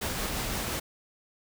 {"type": "noise with tremolo", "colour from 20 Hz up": "pink", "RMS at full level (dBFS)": -31, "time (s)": [0.01, 0.8], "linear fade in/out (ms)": 10, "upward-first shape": "triangle", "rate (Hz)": 5.8, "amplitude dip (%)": 25, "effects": []}